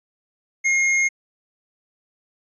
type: tone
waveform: square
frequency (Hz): 2141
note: C7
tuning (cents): +39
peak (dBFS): -17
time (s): 0.64-1.09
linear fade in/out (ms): 20
effects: resampled to 22050 Hz